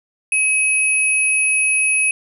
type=tone pair together; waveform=sine; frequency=2551 / 10204 Hz; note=D#7 / D#9; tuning=+43 / +43 cents; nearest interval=2 octaves; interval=2400 cents; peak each=-15 / -19 dBFS; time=0.32-2.11 s; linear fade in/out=2 ms; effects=none